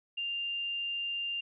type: tone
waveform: sine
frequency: 2794 Hz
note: F7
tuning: in tune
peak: -32 dBFS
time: 0.17-1.41 s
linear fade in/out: 10 ms
effects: none